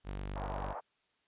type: tone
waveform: sawtooth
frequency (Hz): 48.81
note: G1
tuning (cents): -7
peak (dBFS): -34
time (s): 0.04-0.75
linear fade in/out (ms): 50
type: band-pass noise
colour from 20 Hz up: white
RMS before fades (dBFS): -42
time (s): 0.35-0.81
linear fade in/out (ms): 20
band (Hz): 560 to 960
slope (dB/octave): 24
effects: white hiss -75 dBFS RMS until 1.27 s + resampled to 8000 Hz